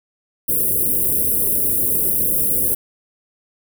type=band-stop noise; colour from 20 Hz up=white; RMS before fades=-18 dBFS; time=0.48-2.75 s; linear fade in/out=10 ms; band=530 to 9700 Hz; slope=48 dB/octave; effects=none

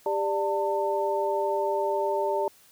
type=tone cluster; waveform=sine; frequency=397.3 / 590 / 897 Hz; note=G4 / D5 / A5; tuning=+23 / +8 / +33 cents; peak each=-28 dBFS; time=0.06-2.48 s; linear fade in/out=2 ms; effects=white hiss -57 dBFS RMS until 2.71 s

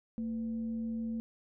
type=tone with frequency modulation; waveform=sine; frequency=226.7 Hz; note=A#3; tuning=48 cents flat; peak=-33 dBFS; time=0.18-1.2 s; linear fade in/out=0 ms; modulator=274 Hz; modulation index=0.22; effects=none

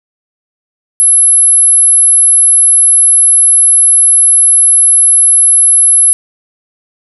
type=tone; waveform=sine; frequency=11020 Hz; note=F9; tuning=24 cents flat; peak=-3 dBFS; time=1-6.13 s; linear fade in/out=0 ms; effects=none

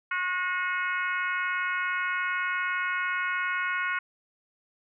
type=harmonic tone with a mistuned harmonic; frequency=362.6 Hz; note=F#4; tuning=35 cents flat; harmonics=3 / 4 / 5 / 6 / 7 / 8; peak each=-33 / -29 / -35 / -34 / -39 / -47 dBFS; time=0.11-3.99 s; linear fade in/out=5 ms; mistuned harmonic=5; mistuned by=+41 cents; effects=none

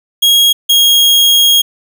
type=tone pair in turn; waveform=40% pulse; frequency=3285 / 3273 Hz; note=G#7 / G#7; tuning=-20 / -26 cents; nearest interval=unison; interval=6 cents; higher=first; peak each=-5 dBFS; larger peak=neither; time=0.22-0.53 / 0.69-1.62 s; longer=second; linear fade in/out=10 ms; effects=none

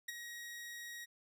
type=tone with ADSR envelope; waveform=sawtooth; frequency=1894 Hz; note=A#6; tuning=27 cents sharp; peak=-34 dBFS; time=0.08-1.06 s; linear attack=8 ms; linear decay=20 ms; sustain=-8 dB; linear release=24 ms; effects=none

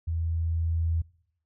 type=tone with level ramp; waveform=sine; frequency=82.41 Hz; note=E2; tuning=in tune; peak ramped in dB=-26 to -23 dBFS; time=0.07-1.02 s; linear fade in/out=10 ms; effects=noise-tail reverb RT60 0.7 s tail -23 dB re dry

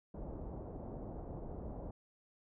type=low-pass noise; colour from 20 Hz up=pink; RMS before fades=-45 dBFS; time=0.14-1.91 s; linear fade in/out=5 ms; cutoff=750 Hz; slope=24 dB/octave; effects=none

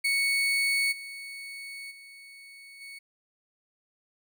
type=tone with level steps; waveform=35% pulse; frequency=2219 Hz; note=C#7; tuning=1 cent sharp; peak=-22 / -37 / -45 / -40 dBFS; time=0.04-2.99 s; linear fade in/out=10 ms; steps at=0.91 / 1.9 / 2.8 s; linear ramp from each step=20 ms; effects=none

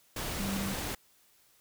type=tone in noise; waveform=sine; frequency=195.9 Hz; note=G3; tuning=1 cent flat; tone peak=-33 dBFS; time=0.4-0.74 s; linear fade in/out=5 ms; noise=pink; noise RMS=-36 dBFS; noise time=0.16-0.95 s; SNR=0 dB; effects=white hiss -65 dBFS RMS until 1.6 s

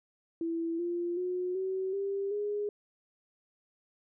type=tone with pitch steps; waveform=sine; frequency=331.9 / 346.8 / 362.4 / 378.6 / 395.6 / 413.4 Hz; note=E4 / F4 / F#4 / F#4 / G4 / G#4; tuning=+12 / -12 / -36 / +40 / +16 / -8 cents; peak=-30 dBFS; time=0.41-2.69 s; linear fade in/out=2 ms; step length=380 ms; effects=none

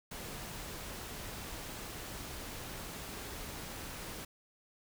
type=noise; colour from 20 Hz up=pink; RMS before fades=-44 dBFS; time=0.11-4.25 s; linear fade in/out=5 ms; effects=none

